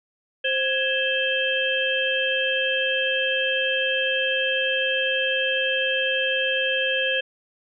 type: harmonic tone with a mistuned harmonic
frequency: 526 Hz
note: C5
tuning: 9 cents sharp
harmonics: 1 / 3 / 5 / 6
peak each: -26 / -26 / -26 / -26 dBFS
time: 0.44-7.21 s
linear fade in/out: 10 ms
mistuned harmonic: 3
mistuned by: +91 cents
effects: none